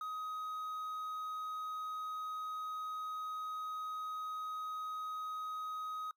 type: tone with quantisation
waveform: triangle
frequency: 1259 Hz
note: D#6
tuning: 20 cents sharp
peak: -37 dBFS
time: 0.01-6.11 s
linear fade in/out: 2 ms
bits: 11
effects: noise-tail reverb RT60 0.1 s tail -22 dB re dry